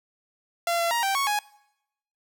sawtooth tone with pitch steps, 684 / 679 / 941 / 781 / 1107 / 832 Hz, F5 / F5 / A#5 / G5 / C#6 / G#5, -36 / -49 / +16 / -7 / -3 / +3 cents, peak -19 dBFS, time 0.67-1.39 s, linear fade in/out 2 ms, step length 120 ms, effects noise-tail reverb RT60 0.8 s tail -22 dB re dry

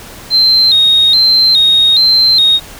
sine tone with vibrato, 3920 Hz, B7, 14 cents flat, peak -4 dBFS, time 0.3-2.6 s, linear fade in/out 50 ms, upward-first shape square, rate 1.2 Hz, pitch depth 84 cents each way, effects tanh soft clip ceiling -1 dBFS + pink hiss -32 dBFS RMS until 2.79 s

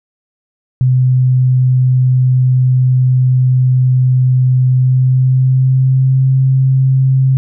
sine tone with pitch glide, 127.9 to 132.26 Hz, C3 to C3, -39 to +19 cents, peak -7 dBFS, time 0.81-7.37 s, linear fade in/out 0 ms, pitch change +58 cents, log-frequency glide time 4.69-6.31 s, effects none

